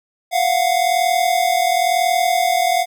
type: tone pair together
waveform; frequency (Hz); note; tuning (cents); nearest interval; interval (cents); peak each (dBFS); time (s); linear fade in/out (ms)
square; 690 / 731; F5 / F#5; -21 / -21; minor second; 100; -18; 0.31-2.86; 50
effects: none